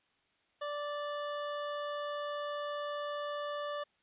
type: tone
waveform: 25% pulse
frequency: 585 Hz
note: D5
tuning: 7 cents flat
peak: -32 dBFS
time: 0.61-3.84 s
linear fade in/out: 10 ms
effects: white hiss -73 dBFS RMS until 4.02 s + resampled to 8000 Hz